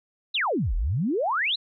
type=exponential two-way sweep; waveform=sine; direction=down then up; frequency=4186 to 36.71 to 4186 Hz; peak=-22 dBFS; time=0.34-1.56 s; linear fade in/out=10 ms; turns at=0.75 s; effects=none